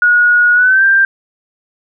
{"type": "tone with pitch glide", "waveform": "sine", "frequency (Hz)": [1450, 1581.2], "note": ["F#6", "G6"], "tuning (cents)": [-35, 15], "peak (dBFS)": -6, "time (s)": [0.02, 1.05], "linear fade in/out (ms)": 2, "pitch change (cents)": 150, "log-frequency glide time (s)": [0.54, 0.84], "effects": []}